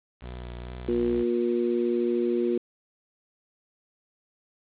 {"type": "tone with vibrato", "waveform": "sawtooth", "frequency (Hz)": 60.8, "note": "B1", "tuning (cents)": -26, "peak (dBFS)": -32, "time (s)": [0.2, 1.25], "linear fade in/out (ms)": 50, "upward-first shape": "sine", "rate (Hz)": 2.2, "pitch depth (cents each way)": 31}
{"type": "harmonic tone", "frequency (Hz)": 119.2, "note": "A#2", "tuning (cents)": 39, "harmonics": [2, 3, 4], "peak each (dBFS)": [-28, -24, -32], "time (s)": [0.88, 2.58], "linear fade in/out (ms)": 5}
{"effects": ["resampled to 8000 Hz", "8-bit"]}